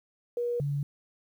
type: tone pair in turn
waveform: sine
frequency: 480 / 142.7 Hz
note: B4 / D3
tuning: -49 / -49 cents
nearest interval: octave + major sixth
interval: 2100 cents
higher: first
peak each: -27 dBFS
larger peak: neither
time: 0.37-0.6 / 0.6-0.83 s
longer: neither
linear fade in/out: 2 ms
effects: 10-bit